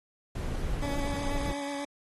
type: noise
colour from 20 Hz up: brown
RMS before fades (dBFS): -32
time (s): 0.35-1.53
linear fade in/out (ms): 5
type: tone with vibrato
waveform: 20% pulse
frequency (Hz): 283.4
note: C#4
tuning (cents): +38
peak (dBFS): -28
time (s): 0.82-1.85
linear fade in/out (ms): 5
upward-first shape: sine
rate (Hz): 8.2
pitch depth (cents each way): 19
effects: AAC 32 kbps